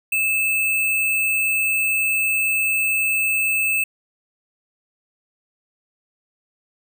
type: tone with sample-and-hold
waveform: sine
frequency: 2622 Hz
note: E7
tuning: 10 cents flat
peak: -17 dBFS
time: 0.12-3.84 s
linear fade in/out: 5 ms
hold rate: 11025 Hz
effects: none